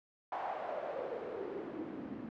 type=noise with band-pass filter sweep; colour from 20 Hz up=white; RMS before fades=-41 dBFS; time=0.32-2.29 s; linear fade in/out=2 ms; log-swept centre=830 to 230 Hz; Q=4.5; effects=low-pass 2000 Hz 12 dB/octave